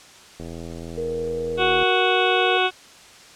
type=click train; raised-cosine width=2 ms; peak=-22 dBFS; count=120; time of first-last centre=0.4-1.829 s; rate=83.3 Hz
type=tone with pitch glide; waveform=sine; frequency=467.6 to 470.6 Hz; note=A#4 to A#4; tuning=+5 to +16 cents; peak=-24 dBFS; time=0.97-2.58 s; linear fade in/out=10 ms; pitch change=+11 cents; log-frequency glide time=1.26-1.31 s
type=harmonic tone; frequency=370 Hz; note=F#4; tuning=in tune; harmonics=1 / 2 / 3 / 4 / 6 / 7 / 8 / 9 / 10; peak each=-23 / -23 / -27 / -25 / -31 / -25 / -30 / -29 / -30 dBFS; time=1.57-2.71 s; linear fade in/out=50 ms
effects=white hiss -46 dBFS RMS until 3.35 s + low-pass 7000 Hz 12 dB/octave